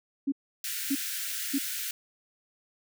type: tone bursts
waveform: sine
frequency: 276.5 Hz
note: C#4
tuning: 4 cents flat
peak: -24 dBFS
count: 3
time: 0.27-1.586 s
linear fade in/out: 10 ms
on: 52 ms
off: 580 ms
type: high-pass noise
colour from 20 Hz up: white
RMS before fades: -34 dBFS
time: 0.64-1.91 s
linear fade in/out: 2 ms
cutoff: 1400 Hz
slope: 96 dB/octave
effects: none